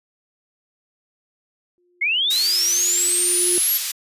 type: tone with exponential growth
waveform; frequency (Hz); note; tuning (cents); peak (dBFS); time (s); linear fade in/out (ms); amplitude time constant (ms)
sine; 354.5; F4; +26; -22; 1.78-3.58; 0; 390
type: linear sweep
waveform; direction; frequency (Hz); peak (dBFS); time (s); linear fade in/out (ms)
sine; up; 2088 to 11840; -17; 2.01-3.78; 10
type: high-pass noise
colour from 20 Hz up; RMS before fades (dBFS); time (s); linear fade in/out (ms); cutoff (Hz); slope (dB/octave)
pink; -25; 2.3-3.92; 10; 3700; 12
effects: resampled to 32000 Hz